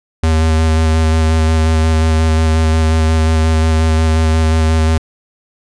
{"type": "tone with vibrato", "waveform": "square", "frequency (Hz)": 79.8, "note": "D#2", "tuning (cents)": 44, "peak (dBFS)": -10, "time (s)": [0.23, 4.98], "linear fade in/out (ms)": 5, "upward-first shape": "square", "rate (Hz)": 5.6, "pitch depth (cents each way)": 14, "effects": ["resampled to 22050 Hz"]}